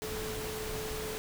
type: tone in noise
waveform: sine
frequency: 433.8 Hz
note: A4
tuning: 25 cents flat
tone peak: -38 dBFS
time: 0.02-1.18 s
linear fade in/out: 0 ms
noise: pink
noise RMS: -39 dBFS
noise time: 0.02-1.18 s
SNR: -2 dB
effects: none